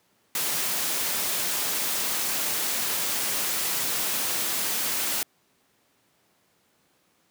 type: noise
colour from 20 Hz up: white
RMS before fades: -27 dBFS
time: 0.35-5.23 s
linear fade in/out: 2 ms
effects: pink hiss -66 dBFS RMS until 7.3 s + high-pass 150 Hz 12 dB/octave